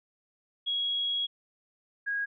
sine tone pair in turn, 3316 / 1642.7 Hz, G#7 / G#6, -3 / -19 cents, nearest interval octave, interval 1216 cents, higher first, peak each -27 / -28 dBFS, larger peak first, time 0.66-1.27 / 2.06-2.26 s, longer first, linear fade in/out 20 ms, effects none

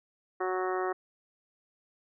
harmonic tone, 185 Hz, F#3, in tune, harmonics 2 / 3 / 4 / 5 / 6 / 7 / 8 / 9 / 10, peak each -31 / -40 / -35 / -44 / -37 / -40 / -44 / -50 / -42 dBFS, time 0.4-0.93 s, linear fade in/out 10 ms, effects none

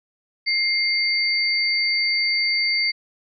sine tone pair together, 2115 / 4605 Hz, C7 / D8, +18 / -35 cents, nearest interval octave + minor second, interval 1347 cents, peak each -21 dBFS, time 0.46-2.92 s, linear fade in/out 20 ms, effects none

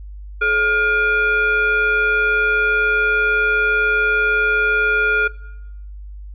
sine tone with frequency modulation, 1416 Hz, F6, 23 cents sharp, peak -14 dBFS, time 0.41-5.28 s, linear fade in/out 10 ms, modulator 987 Hz, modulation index 0.73, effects noise-tail reverb RT60 0.9 s tail -20 dB re dry + added 50 Hz sine -31 dBFS peak until 6.34 s

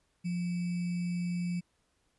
sine tone with sample-and-hold, 175.7 Hz, F3, 11 cents sharp, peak -30 dBFS, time 0.24-1.61 s, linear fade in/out 20 ms, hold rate 2450 Hz, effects pink hiss -74 dBFS RMS until 2.18 s + resampled to 24000 Hz

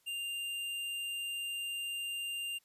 sine tone with hard clipping, 2794 Hz, F7, in tune, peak -37 dBFS, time 0.06-2.59 s, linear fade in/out 20 ms, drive 17 dB, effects white hiss -72 dBFS RMS until 2.64 s + resampled to 32000 Hz

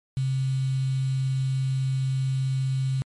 sine tone with quantisation, 132.4 Hz, C3, 21 cents sharp, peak -22 dBFS, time 0.17-3.02 s, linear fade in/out 0 ms, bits 7, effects MP3 48 kbps

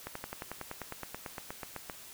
slowing click train, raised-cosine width 0.5 ms, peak -23 dBFS, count 18, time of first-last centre 0.07-1.898 s, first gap 84 ms, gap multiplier 1.03, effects white hiss -50 dBFS RMS until 2.13 s

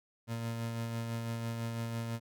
30% pulse tone with tremolo, 115.5 Hz, A#2, 16 cents flat, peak -31 dBFS, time 0.27-2.2 s, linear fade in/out 50 ms, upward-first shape sine, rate 6 Hz, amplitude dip 30%, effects none

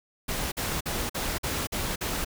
pink noise bursts, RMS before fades -30 dBFS, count 7, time 0.28-2.248 s, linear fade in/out 10 ms, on 240 ms, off 48 ms, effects none

